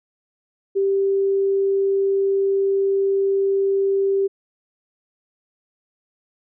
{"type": "tone", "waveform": "sine", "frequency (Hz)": 392, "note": "G4", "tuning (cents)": 0, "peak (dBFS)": -16, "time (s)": [0.75, 4.28], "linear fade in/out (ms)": 20, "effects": []}